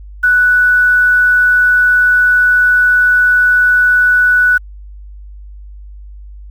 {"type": "tone with quantisation", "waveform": "sine", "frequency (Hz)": 1481, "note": "F#6", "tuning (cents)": 1, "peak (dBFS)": -6, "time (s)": [0.23, 4.58], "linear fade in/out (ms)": 10, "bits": 6, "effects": ["added 50 Hz sine -29 dBFS peak until 6.5 s", "MP3 96 kbps"]}